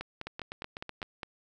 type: two click trains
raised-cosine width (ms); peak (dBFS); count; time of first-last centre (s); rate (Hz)
0.3; -22 / -21; 7 / 7; 0.27-1.018 / 0.01-1.232; 8.02 / 4.91
effects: none